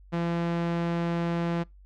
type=tone with low-pass filter; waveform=sawtooth; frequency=170 Hz; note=F3; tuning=46 cents flat; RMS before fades=-28 dBFS; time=0.12-1.64 s; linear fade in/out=20 ms; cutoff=3000 Hz; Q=0.54; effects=noise-tail reverb RT60 0.2 s tail -25 dB re dry + added 48 Hz sine -49 dBFS peak until 1.85 s